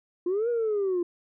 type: linear two-way sweep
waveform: sine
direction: up then down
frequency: 341.8 to 483.8 to 341.8 Hz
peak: -22 dBFS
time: 0.26-1.03 s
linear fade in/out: 5 ms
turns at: 0.49 s
effects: tanh soft clip ceiling -21 dBFS